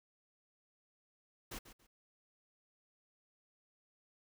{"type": "noise with echo", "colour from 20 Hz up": "pink", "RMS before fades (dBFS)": -45, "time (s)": [1.51, 1.59], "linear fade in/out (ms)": 10, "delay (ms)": 140, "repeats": 2, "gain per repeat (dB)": -12, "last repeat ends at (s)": 1.87, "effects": []}